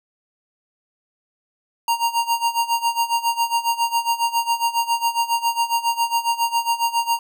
square tone with tremolo, 932.3 Hz, A#5, in tune, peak -16 dBFS, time 1.88-7.19 s, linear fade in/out 2 ms, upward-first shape sine, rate 7.3 Hz, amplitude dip 85%, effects none

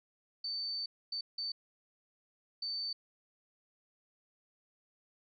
sine tone bursts at uneven times, 4553 Hz, C#8, 45 cents sharp, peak -35 dBFS, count 4, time 0.44-0.86 / 1.12-1.21 / 1.38-1.52 / 2.62-2.93 s, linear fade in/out 5 ms, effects none

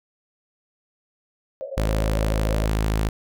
white band-pass noise, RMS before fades -33 dBFS, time 1.61-2.66 s, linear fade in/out 0 ms, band 510 to 600 Hz, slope 96 dB/octave
sawtooth tone, 53.5 Hz, A1, 48 cents flat, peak -16 dBFS, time 1.77-3.09 s, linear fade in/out 5 ms
effects none

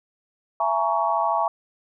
sine chord, A# half-diminished seventh, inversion second, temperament just, 671.3 / 839.1 / 932.3 / 1118.8 Hz, E5 / G#5 / A#5 / C#6, +31 / +18 / 0 / +16 cents, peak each -25 dBFS, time 0.6-1.48 s, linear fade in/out 2 ms, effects none

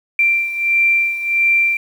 sine beating tone pair, 2358 / 2359.5 Hz, D7 / D7, +6 / +7 cents, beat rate 1.5 Hz, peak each -14 / -19 dBFS, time 0.19-1.77 s, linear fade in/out 2 ms, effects 7-bit

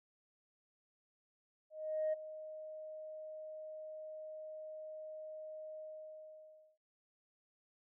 sine tone with ADSR envelope, 622.3 Hz, D#5, in tune, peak -30 dBFS, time 1.7-6.78 s, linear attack 430 ms, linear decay 16 ms, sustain -15 dB, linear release 990 ms, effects noise-tail reverb RT60 0.2 s tail -26 dB re dry + tanh soft clip ceiling -29 dBFS

